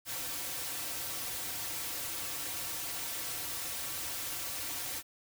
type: noise with comb filter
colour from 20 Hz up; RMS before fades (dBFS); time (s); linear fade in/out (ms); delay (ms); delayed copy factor
white; -38; 0.05-5.03; 50; 4.8; -0.9
effects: none